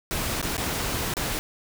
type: noise with dropouts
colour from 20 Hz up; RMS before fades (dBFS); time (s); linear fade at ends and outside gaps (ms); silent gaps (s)
pink; -28; 0.11-1.39; 0; 0.415-0.427 / 0.568-0.579 / 1.138-1.168
effects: none